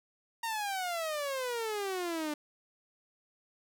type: exponential sweep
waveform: sawtooth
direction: down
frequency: 932.3 to 293.7 Hz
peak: -29 dBFS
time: 0.43-2.34 s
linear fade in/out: 5 ms
effects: none